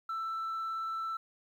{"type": "tone with vibrato", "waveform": "sine", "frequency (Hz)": 1328, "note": "E6", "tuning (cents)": 12, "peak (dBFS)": -31, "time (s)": [0.09, 1.17], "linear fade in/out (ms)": 5, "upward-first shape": "triangle", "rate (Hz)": 18, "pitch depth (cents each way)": 10, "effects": ["tanh soft clip ceiling -32 dBFS", "11-bit"]}